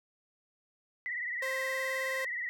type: tone with vibrato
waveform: sine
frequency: 1953 Hz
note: B6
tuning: 20 cents flat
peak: -33 dBFS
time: 1.06-2.49 s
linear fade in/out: 0 ms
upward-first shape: triangle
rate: 19 Hz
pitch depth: 89 cents each way
type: tone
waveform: sawtooth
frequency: 527 Hz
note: C5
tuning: 12 cents sharp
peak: -31 dBFS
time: 1.42-2.25 s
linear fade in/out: 5 ms
effects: none